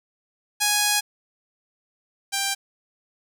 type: tone pair in turn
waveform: 5% pulse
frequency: 830.6 / 789.2 Hz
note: G#5 / G5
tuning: 0 / +11 cents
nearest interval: minor second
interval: 89 cents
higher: first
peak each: -7 / -11 dBFS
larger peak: first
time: 0.6-1.01 / 2.32-2.55 s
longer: first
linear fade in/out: 20 ms
effects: none

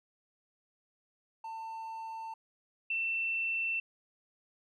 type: tone pair in turn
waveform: triangle / sine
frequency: 896 / 2685 Hz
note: A5 / E7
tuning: +31 / +31 cents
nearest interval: octave + perfect fifth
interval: 1900 cents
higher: second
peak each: -37 / -30 dBFS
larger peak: second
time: 1.44-2.34 / 2.9-3.8 s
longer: neither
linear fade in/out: 5 ms
effects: none

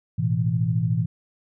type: chord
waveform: sine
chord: A suspended second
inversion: none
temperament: equal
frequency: 110 / 123.47 / 164.81 Hz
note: A2 / B2 / E3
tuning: 0 / 0 / 0 cents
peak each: -24 dBFS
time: 0.18-1.06 s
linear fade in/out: 10 ms
effects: none

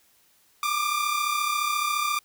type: tone pair together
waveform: sawtooth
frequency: 1173 / 1207.4 Hz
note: D6 / D6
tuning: -2 / +48 cents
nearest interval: minor second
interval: 50 cents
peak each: -23 / -23 dBFS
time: 0.63-2.19 s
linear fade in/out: 2 ms
effects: white hiss -62 dBFS RMS until 2.24 s

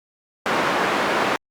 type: band-pass noise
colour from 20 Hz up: white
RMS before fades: -21 dBFS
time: 0.46-1.36 s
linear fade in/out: 0 ms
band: 230 to 1400 Hz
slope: 12 dB/octave
effects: Opus 48 kbps

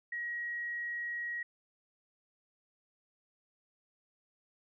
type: tone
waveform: sine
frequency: 1900 Hz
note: A#6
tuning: 33 cents sharp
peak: -35 dBFS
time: 0.12-1.43 s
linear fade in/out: 5 ms
effects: none

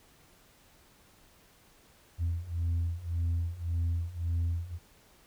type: beating tone pair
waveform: sine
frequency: 83.6 / 85.4 Hz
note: E2 / F2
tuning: +25 / -38 cents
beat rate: 1.8 Hz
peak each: -31 / -29 dBFS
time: 2.18-4.79 s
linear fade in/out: 50 ms
effects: tanh soft clip ceiling -25 dBFS + pink hiss -61 dBFS RMS until 5.26 s

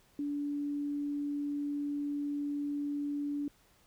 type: tone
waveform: sine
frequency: 288.8 Hz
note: D4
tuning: 29 cents flat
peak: -32 dBFS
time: 0.19-3.48 s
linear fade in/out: 2 ms
effects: pink hiss -66 dBFS RMS until 3.86 s

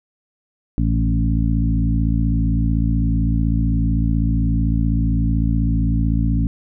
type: harmonic tone with a mistuned harmonic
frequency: 55.8 Hz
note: A1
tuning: 25 cents sharp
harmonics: 1 / 2 / 3 / 4 / 5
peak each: -18 / -21 / -23 / -24 / -25 dBFS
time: 0.78-6.47 s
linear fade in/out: 0 ms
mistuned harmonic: 2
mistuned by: +23 cents
effects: none

